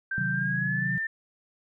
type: tone with pitch glide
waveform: sine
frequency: 1568 to 1790.8 Hz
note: G6 to A6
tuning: 0 to +30 cents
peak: -27 dBFS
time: 0.11-1.07 s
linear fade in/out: 5 ms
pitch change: +230 cents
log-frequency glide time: 0.31-0.91 s
type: chord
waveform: sine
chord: C diminished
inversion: none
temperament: equal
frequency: 130.81 / 155.56 / 185 Hz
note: C3 / Eb3 / Gb3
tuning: 0 / 0 / 0 cents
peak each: -32 / -33 / -32 dBFS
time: 0.18-0.98 s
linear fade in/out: 0 ms
effects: none